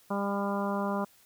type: harmonic tone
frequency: 200 Hz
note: G3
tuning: 35 cents sharp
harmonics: 1 / 2 / 3 / 4 / 5 / 6 / 7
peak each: -31 / -37 / -35 / -38 / -36 / -39 / -43 dBFS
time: 0.1-1.05 s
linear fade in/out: 10 ms
effects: white hiss -61 dBFS RMS until 1.25 s